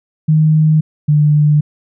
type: tone pair in turn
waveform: sine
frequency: 155.56 / 149.27 Hz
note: D#3 / D3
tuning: 0 / +29 cents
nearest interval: minor second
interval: 71 cents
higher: first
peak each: -7 dBFS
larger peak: neither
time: 0.28-0.81 / 1.08-1.61 s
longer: neither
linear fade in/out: 10 ms
effects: none